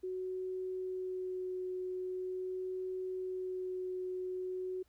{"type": "tone with vibrato", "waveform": "sine", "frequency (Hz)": 370, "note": "F#4", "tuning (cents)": 0, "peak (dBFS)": -36, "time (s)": [0.03, 4.83], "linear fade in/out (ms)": 10, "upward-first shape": "sine", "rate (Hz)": 0.43, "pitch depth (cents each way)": 9, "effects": ["added 60 Hz sine -70 dBFS peak until 4.88 s", "pink hiss -75 dBFS RMS until 4.88 s"]}